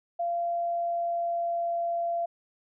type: tone with pitch glide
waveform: sine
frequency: 688 to 684 Hz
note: F5 to F5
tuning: -26 to -36 cents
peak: -26 dBFS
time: 0.19-2.26 s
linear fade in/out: 10 ms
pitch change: -10 cents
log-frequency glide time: 0.45-1.75 s
effects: none